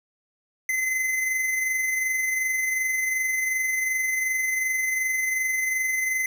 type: tone with amplitude modulation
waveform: square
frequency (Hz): 2048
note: C7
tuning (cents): -38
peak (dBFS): -22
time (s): 0.69-6.26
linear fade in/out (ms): 2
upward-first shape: sine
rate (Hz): 22.7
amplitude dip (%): 35
effects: none